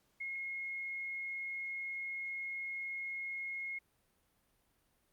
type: tone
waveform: sine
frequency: 2158 Hz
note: C#7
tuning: 47 cents flat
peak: -38 dBFS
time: 0.2-3.79 s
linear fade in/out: 10 ms
effects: pink hiss -75 dBFS RMS until 5.12 s + Opus 48 kbps